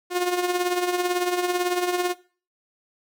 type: tone with tremolo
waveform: sawtooth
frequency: 357.4 Hz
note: F4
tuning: 40 cents sharp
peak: -15 dBFS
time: 0.1-2.15 s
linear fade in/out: 50 ms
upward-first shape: triangle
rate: 18 Hz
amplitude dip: 65%
effects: noise-tail reverb RT60 0.4 s tail -20 dB re dry